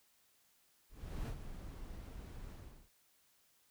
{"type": "noise with ADSR envelope", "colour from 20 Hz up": "brown", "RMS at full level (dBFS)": -39, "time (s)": [0.89, 2.9], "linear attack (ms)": 390, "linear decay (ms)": 71, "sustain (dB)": -9, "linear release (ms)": 380, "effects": ["white hiss -72 dBFS RMS until 3.7 s"]}